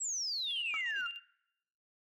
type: exponential sweep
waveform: sine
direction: down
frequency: 7902 to 1339 Hz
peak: -33 dBFS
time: 0-1.08 s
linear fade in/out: 20 ms
type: tone with tremolo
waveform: sine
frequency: 2794 Hz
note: F7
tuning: in tune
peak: -37 dBFS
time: 0.46-1.2 s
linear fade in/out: 50 ms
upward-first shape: square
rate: 10 Hz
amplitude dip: 60%
type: tone with exponential decay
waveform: sine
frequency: 1297 Hz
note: E6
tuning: 28 cents flat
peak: -33 dBFS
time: 0.74-0.83 s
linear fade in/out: 0 ms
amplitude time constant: 18 ms
effects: noise-tail reverb RT60 0.8 s tail -20 dB re dry + tanh soft clip ceiling -27 dBFS